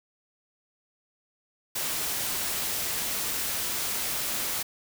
white noise, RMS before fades -30 dBFS, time 1.75-4.63 s, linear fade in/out 10 ms, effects none

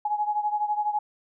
sine beating tone pair, 836 / 848 Hz, G#5 / G#5, +11 / +36 cents, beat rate 12 Hz, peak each -25 / -29 dBFS, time 0.05-0.99 s, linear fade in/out 5 ms, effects none

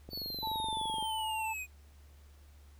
click train, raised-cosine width 2 ms, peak -32 dBFS, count 23, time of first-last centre 0.09-1.026 s, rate 23.5 Hz
square exponential sweep, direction down, 4534 to 2462 Hz, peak -38 dBFS, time 0.1-1.67 s, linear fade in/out 50 ms
sine tone with vibrato, 880 Hz, A5, in tune, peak -34 dBFS, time 0.42-1.54 s, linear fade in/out 20 ms, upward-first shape sine, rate 9.5 Hz, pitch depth 10 cents each way
effects added 72 Hz sine -54 dBFS peak until 2.79 s + pink hiss -66 dBFS RMS until 2.79 s

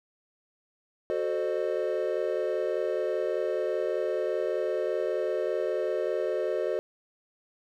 triangle chord, F# diminished seventh, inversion none, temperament equal with one note detuned, 370 / 440 / 523.3 / 608.4 Hz, F#4 / A4 / C5 / Eb5, 0 / 0 / 0 / -39 cents, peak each -30 dBFS, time 1.1-6.79 s, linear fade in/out 0 ms, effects none

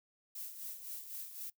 violet noise with tremolo, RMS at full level -43 dBFS, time 0.35-1.5 s, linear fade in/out 5 ms, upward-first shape sine, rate 3.9 Hz, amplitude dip 60%, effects noise-tail reverb RT60 0.1 s tail -20 dB re dry

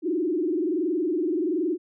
sine tone with frequency modulation, 336.1 Hz, E4, 34 cents sharp, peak -22 dBFS, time 0.02-1.78 s, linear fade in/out 50 ms, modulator 21.3 Hz, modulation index 1.8, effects none

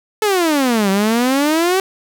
sawtooth exponential two-way sweep, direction down then up, 440 to 190 to 388.9 Hz, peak -9 dBFS, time 0.22-1.8 s, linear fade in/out 2 ms, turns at 0.9 s, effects none

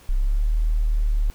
sine linear two-way sweep, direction up then down, 32.13 to 39.41 to 36.62 Hz, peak -17 dBFS, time 0.09-1.3 s, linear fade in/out 0 ms, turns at 0.57 s, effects pink hiss -51 dBFS RMS until 1.34 s

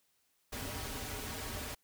pink noise with comb filter, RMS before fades -41 dBFS, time 0.52-1.75 s, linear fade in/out 10 ms, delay 5.8 ms, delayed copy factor -0.7, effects white hiss -75 dBFS RMS until 1.83 s

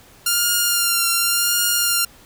5% pulse tone with vibrato, 1396.9 Hz, F6, in tune, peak -5 dBFS, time 0.26-2.05 s, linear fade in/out 5 ms, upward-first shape triangle, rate 0.9 Hz, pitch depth 32 cents each way, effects pink hiss -48 dBFS RMS until 2.25 s

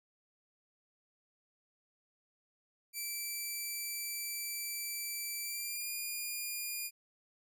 5% pulse tone with pitch glide, 2330 to 2423 Hz, D7 to D#7, -14 to -47 cents, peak -28 dBFS, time 2.93-6.91 s, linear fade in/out 50 ms, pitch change +67 cents, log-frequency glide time 5.43-5.9 s, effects none

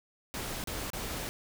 pink noise with dropouts, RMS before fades -37 dBFS, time 0.34-1.29 s, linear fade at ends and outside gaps 0 ms, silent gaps 0.639-0.673 / 0.902-0.933 s, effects none

